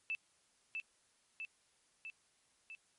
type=tone with echo; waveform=sine; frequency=2637 Hz; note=E7; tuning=in tune; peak=-35 dBFS; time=0.1-0.15 s; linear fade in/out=0 ms; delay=650 ms; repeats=4; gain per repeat=-3 dB; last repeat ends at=2.75 s; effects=white hiss -73 dBFS RMS until 2.98 s + MP3 48 kbps